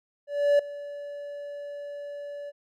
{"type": "tone with ADSR envelope", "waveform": "triangle", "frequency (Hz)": 576, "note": "D5", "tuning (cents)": -34, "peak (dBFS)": -14, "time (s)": [0.27, 2.52], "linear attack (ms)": 320, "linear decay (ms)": 5, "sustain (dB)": -19, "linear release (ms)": 34, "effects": []}